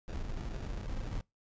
brown noise with sample-and-hold, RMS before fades -38 dBFS, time 0.08-1.21 s, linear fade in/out 0 ms, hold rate 1050 Hz, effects noise-tail reverb RT60 0.2 s tail -24 dB re dry + resampled to 16000 Hz

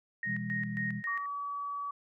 sine tone with tremolo, 1864.7 Hz, A#6, in tune, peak -32 dBFS, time 0.23-1.26 s, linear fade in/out 2 ms, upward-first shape square, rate 3.7 Hz, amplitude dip 75%
sine chord, E major, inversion second, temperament equal with one note detuned, 123.47 / 164.81 / 202.7 Hz, B2 / E3 / G#3, 0 / 0 / -42 cents, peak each -39 / -41 / -36 dBFS, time 0.25-1.03 s, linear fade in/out 50 ms
sine tone, 1141 Hz, C#6, 50 cents sharp, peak -34 dBFS, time 1.07-1.91 s, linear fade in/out 5 ms
effects none

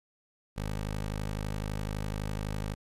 15% pulse tone, 51.91 Hz, G#1, in tune, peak -26 dBFS, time 0.56-2.75 s, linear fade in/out 20 ms, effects resampled to 32000 Hz + 11-bit

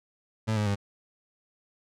30% pulse tone with pitch steps, 110 / 105.34 / 100.87 Hz, A2 / G#2 / G2, 0 / +25 / +50 cents, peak -22 dBFS, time 0.47-0.758 s, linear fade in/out 20 ms, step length 96 ms, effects low-pass 8000 Hz 12 dB/octave

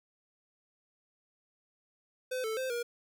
square tone with pitch steps, 510 / 440.9 / 520 / 475.7 Hz, C5 / A4 / C5 / A#4, -44 / +4 / -11 / +35 cents, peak -33 dBFS, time 2.31-2.83 s, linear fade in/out 10 ms, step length 130 ms, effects none

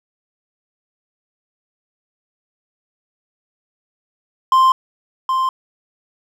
triangle tone with echo, 1046.5 Hz, C6, in tune, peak -7 dBFS, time 4.52-4.72 s, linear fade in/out 2 ms, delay 770 ms, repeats 1, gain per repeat -6 dB, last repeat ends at 5.49 s, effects none

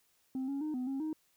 sine tone with pitch steps, 261.8 / 277.6 / 306.8 / 252.4 / 270.4 / 312 Hz, C4 / C#4 / D#4 / B3 / C#4 / D#4, +1 / +3 / -24 / +38 / -43 / +5 cents, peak -31 dBFS, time 0.35-1.13 s, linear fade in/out 2 ms, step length 130 ms, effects tanh soft clip ceiling -32 dBFS + white hiss -72 dBFS RMS until 1.36 s

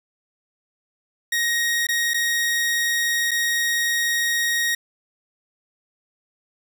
sawtooth tone with dropouts, 1877 Hz, A#6, 11 cents sharp, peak -16 dBFS, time 1.32-4.75 s, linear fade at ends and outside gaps 5 ms, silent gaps 1.869-1.887 / 2.136-2.142 / 3.31-3.314 s, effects none

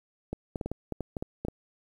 clicks, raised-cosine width 2 ms, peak -19 dBFS, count 11, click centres 0.33 / 0.558 / 0.612 / 0.66 / 0.716 / 0.923 / 1.007 / 1.168 / 1.225 / 1.45 / 1.484 s, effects 9-bit

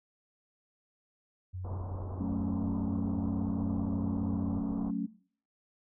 sine tone with pitch glide, 92 to 92.59 Hz, F#2 to F#2, -9 to +2 cents, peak -36 dBFS, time 1.53-4.6 s, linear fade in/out 20 ms, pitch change +11 cents, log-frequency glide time 1.75-4.29 s
pink low-pass noise, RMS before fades -43 dBFS, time 1.64-4.91 s, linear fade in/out 10 ms, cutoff 1100 Hz, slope 48 dB/octave
sine chord, F# minor, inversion none, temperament equal, 185 / 220 / 277.2 Hz, F#3 / A3 / C#4, 0 / 0 / 0 cents, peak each -35 dBFS, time 2.19-5.07 s, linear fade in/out 20 ms
effects noise-tail reverb RT60 0.5 s tail -20 dB re dry

